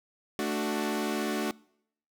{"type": "chord", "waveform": "sawtooth", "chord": "D major", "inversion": "second", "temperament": "equal", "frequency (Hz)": [220, 293.7, 370], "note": ["A3", "D4", "F#4"], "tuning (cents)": [0, 0, 0], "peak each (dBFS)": -29, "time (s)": [0.39, 1.51], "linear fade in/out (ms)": 0, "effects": ["noise-tail reverb RT60 0.7 s tail -24 dB re dry"]}